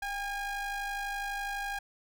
square ring-modulated tone, 412 Hz, G#4, 14 cents flat, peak -31 dBFS, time 0.02-1.79 s, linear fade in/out 5 ms, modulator 1210 Hz, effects none

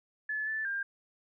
sine tone with pitch steps, 1725 / 1754 / 1599 Hz, A6 / A6 / G6, -35 / -6 / +34 cents, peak -31 dBFS, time 0.29-0.83 s, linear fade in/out 5 ms, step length 180 ms, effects none

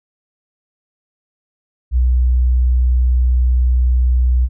sine tone, 62.1 Hz, B1, 10 cents sharp, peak -10 dBFS, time 1.91-4.49 s, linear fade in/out 50 ms, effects none

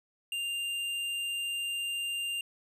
sine tone with hard clipping, 2794 Hz, F7, in tune, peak -33 dBFS, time 0.32-2.41 s, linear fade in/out 2 ms, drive 11 dB, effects resampled to 32000 Hz

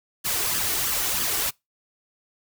white noise with flanger, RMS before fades -25 dBFS, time 0.24-1.51 s, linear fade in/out 20 ms, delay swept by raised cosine 0.62 to 2.72 ms, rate 3.1 Hz, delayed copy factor +0.55, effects noise-tail reverb RT60 0.2 s tail -25 dB re dry

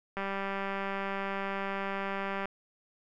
click train, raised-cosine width 0.5 ms, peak -20 dBFS, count 449, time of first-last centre 0.17-2.456 s, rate 196 Hz, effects none

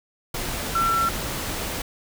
sine tone in noise, 1349 Hz, E6, 40 cents sharp, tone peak -19 dBFS, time 0.75-1.09 s, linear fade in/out 5 ms, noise pink, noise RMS -29 dBFS, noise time 0.34-1.82 s, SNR +7 dB, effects none

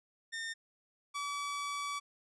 sawtooth tone pair in turn, 1819 / 1145.9 Hz, A#6 / D6, -43 / -43 cents, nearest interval minor sixth, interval 800 cents, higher first, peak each -34 / -32 dBFS, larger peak second, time 0.32-0.54 / 1.14-2 s, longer second, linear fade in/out 20 ms, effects resampled to 22050 Hz

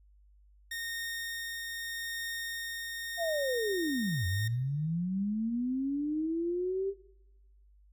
sawtooth tone with tremolo, 1844 Hz, A#6, 19 cents flat, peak -31 dBFS, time 0.71-4.48 s, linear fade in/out 5 ms, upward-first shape triangle, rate 0.8 Hz, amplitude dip 25%
sine linear two-way sweep, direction down then up, 701 to 88 to 397.9 Hz, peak -29 dBFS, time 3.17-6.94 s, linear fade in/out 50 ms, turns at 4.26 s
effects noise-tail reverb RT60 1.0 s tail -21 dB re dry + added 50 Hz sine -58 dBFS peak until 7.92 s

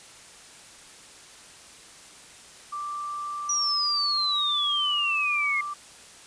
sine tone, 1174.7 Hz, D6, in tune, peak -30 dBFS, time 2.72-5.74 s, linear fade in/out 10 ms
sine exponential sweep, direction down, 5860 to 2115 Hz, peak -23 dBFS, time 3.49-5.61 s, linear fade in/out 5 ms
effects white hiss -48 dBFS RMS until 6.26 s + resampled to 22050 Hz

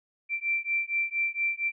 sine beating tone pair, 2347 / 2351.3 Hz, D7 / D7, -2 / +1 cents, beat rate 4.3 Hz, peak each -29 dBFS, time 0.29-1.72 s, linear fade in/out 50 ms, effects none

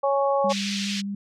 harmonic tone, 277.2 Hz, C#4, in tune, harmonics 2 / 3 / 4, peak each -21 / -25 / -27 dBFS, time 0.03-0.53 s, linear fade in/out 10 ms
sine tone with vibrato, 199.6 Hz, G3, 32 cents sharp, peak -27 dBFS, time 0.44-1.15 s, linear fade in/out 5 ms, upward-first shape square, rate 4.8 Hz, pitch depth 9 cents each way
pink band-pass noise, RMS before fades -31 dBFS, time 0.49-1.02 s, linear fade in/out 20 ms, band 2400 to 5900 Hz, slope 24 dB/octave
effects none

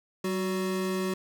square tone pair together, 190.31 / 370 Hz, F#3 / F#4, +49 / 0 cents, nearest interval octave, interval 1151 cents, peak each -31 / -31 dBFS, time 0.24-1.14 s, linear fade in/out 5 ms, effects none

